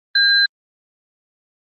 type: tone pair together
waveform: sine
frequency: 1608 / 4054 Hz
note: G6 / B7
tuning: +44 / +45 cents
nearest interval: octave + major third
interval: 1601 cents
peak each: -14 dBFS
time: 0.15-0.46 s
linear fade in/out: 5 ms
effects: Opus 24 kbps